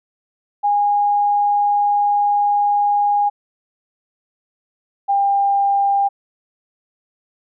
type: tone pair in turn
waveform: sine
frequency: 820 / 798.5 Hz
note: G#5 / G5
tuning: -22 / +32 cents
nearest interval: unison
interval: 46 cents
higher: first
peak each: -13 dBFS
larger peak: neither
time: 0.63-3.3 / 5.08-6.09 s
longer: first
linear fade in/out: 20 ms
effects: none